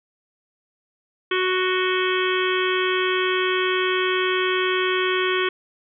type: harmonic tone with a mistuned harmonic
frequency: 370 Hz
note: F#4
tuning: in tune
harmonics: 1 / 3 / 4 / 5 / 6 / 7 / 8 / 9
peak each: -22 / -27 / -28 / -29 / -30 / -30 / -31 / -32 dBFS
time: 1.31-5.49 s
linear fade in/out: 5 ms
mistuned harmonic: 8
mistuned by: +70 cents
effects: none